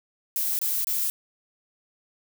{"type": "noise bursts", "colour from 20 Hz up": "violet", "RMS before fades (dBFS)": -26, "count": 3, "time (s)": [0.36, 1.1], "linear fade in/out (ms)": 0, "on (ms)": 230, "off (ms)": 25, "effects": []}